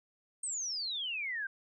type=exponential sweep; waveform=sine; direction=down; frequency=8600 to 1545 Hz; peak=-34 dBFS; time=0.43-1.47 s; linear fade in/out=5 ms; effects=none